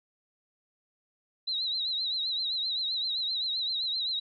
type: tone with vibrato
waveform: sine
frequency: 3951 Hz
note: B7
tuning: in tune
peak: -28 dBFS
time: 1.47-4.2 s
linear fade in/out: 10 ms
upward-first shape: triangle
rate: 7.7 Hz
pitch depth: 110 cents each way
effects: none